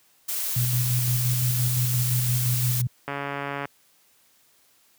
blue noise, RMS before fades -28 dBFS, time 0.28-2.82 s, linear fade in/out 10 ms
sine tone with tremolo, 123.47 Hz, B2, in tune, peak -20 dBFS, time 0.56-2.87 s, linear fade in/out 5 ms, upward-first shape square, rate 5.8 Hz, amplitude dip 30%
click train, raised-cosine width 0.5 ms, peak -15 dBFS, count 82, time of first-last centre 3.08-3.654 s, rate 141 Hz
effects white hiss -61 dBFS RMS until 4.98 s + high-pass 80 Hz 12 dB/octave

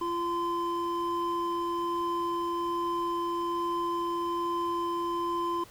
triangle tone pair together, 343.4 / 1029 Hz, F4 / C6, -29 / -29 cents, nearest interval octave + perfect fifth, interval 1900 cents, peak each -30 / -28 dBFS, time 0.01-5.64 s, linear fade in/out 5 ms, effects pink hiss -53 dBFS RMS until 5.7 s

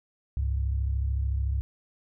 sine tone pair together, 68.13 / 101.8 Hz, C#2 / G#2, -29 / -34 cents, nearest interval perfect fifth, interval 695 cents, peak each -25 / -32 dBFS, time 0.37-1.61 s, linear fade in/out 0 ms, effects none

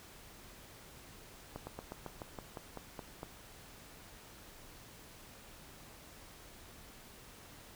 slowing click train, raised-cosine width 1 ms, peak -28 dBFS, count 11, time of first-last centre 1.56-3.231 s, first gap 110 ms, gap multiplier 1.09, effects pink hiss -55 dBFS RMS until 7.75 s

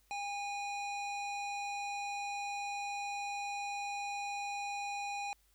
harmonic tone with a mistuned harmonic, 810 Hz, G#5, 43 cents flat, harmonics 1 / 3 / 5 / 7 / 9 / 10, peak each -38 / -42 / -51 / -55 / -54 / -57 dBFS, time 0.11-5.33 s, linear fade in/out 0 ms, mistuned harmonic 3, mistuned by +27 cents, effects added 50 Hz sine -70 dBFS peak until 5.54 s + white hiss -72 dBFS RMS until 5.54 s

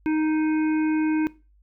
harmonic tone, 311.1 Hz, D#4, in tune, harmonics 1 / 3 / 5 / 7 / 8, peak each -20 / -35 / -37 / -40 / -40 dBFS, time 0.06-1.27 s, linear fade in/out 0 ms, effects noise-tail reverb RT60 0.3 s tail -19 dB re dry + added 50 Hz sine -55 dBFS peak until 1.62 s

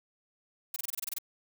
blue noise bursts, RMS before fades -34 dBFS, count 10, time 0.74-1.185 s, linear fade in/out 5 ms, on 22 ms, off 25 ms, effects none

